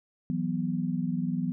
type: chord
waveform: sine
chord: E suspended second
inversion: none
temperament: equal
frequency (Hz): 164.81 / 185 / 246.9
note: E3 / F#3 / B3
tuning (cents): 0 / 0 / 0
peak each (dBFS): -31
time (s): 0.3-1.52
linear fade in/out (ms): 0
effects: none